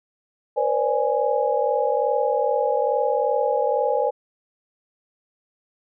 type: tone cluster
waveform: sine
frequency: 480.6 / 523 / 584 / 830 Hz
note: B4 / C5 / D5 / G#5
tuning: -47 / -1 / -10 / -1 cents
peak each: -24 dBFS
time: 0.56-4.11 s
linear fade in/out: 20 ms
effects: none